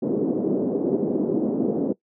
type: band-pass noise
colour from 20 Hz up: pink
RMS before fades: -23 dBFS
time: 0.02-1.93 s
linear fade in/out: 10 ms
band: 220 to 440 Hz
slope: 24 dB/octave
effects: noise-tail reverb RT60 0.1 s tail -19 dB re dry